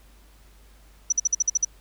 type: tone bursts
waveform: sine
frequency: 5920 Hz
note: F#8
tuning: in tune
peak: -17 dBFS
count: 8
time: 1.1-1.649 s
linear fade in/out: 5 ms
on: 24 ms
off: 51 ms
effects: added 50 Hz sine -51 dBFS peak until 1.8 s + pink hiss -58 dBFS RMS until 1.8 s